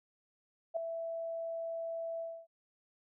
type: tone with ADSR envelope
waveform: sine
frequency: 662 Hz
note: E5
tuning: 7 cents sharp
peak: -28 dBFS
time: 0.74-2.47 s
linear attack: 26 ms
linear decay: 3 ms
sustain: -8 dB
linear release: 270 ms
effects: none